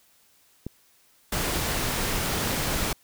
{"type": "click", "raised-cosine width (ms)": 3, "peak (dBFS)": -19, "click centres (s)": 0.666}
{"type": "noise", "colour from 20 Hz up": "pink", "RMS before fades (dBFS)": -27, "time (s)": [1.32, 2.93], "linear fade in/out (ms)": 5}
{"effects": ["white hiss -61 dBFS RMS until 3.03 s"]}